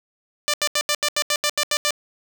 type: tone bursts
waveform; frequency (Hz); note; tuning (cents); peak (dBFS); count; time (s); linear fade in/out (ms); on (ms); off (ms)
5% pulse; 592; D5; +14; -7; 11; 0.48-1.907; 0; 57; 80
effects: none